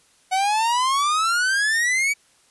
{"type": "exponential sweep", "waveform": "45% pulse", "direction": "up", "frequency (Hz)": [740, 2300], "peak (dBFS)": -18, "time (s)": [0.31, 2.14], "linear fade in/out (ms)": 20, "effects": ["white hiss -58 dBFS RMS until 2.5 s", "resampled to 24000 Hz"]}